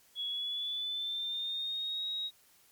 sine tone with pitch glide, 3361 to 3794 Hz, G#7 to A#7, +20 to +30 cents, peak -33 dBFS, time 0.15-2.31 s, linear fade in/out 50 ms, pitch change +210 cents, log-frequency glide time 0.29-2.06 s, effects white hiss -64 dBFS RMS until 2.71 s + MP3 96 kbps

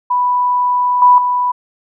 sine tone with level steps, 987.8 Hz, B5, in tune, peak -11 / -4 / -12 dBFS, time 0.1-1.52 s, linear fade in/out 10 ms, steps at 1.02 / 1.18 s, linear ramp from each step 2 ms, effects none

